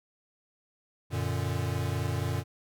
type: chord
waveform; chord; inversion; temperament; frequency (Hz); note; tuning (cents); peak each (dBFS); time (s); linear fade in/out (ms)
square; Gb augmented; none; equal; 92.5 / 116.54 / 146.83; Gb2 / Bb2 / D3; 0 / 0 / 0; -33 / -33 / -35; 1.1-2.44; 50
effects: none